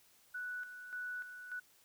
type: tone with tremolo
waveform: sine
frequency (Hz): 1480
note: F#6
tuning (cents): 0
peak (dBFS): -39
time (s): 0.34-1.6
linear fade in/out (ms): 10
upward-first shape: square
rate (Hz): 1.7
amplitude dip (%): 60
effects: white hiss -67 dBFS RMS until 1.84 s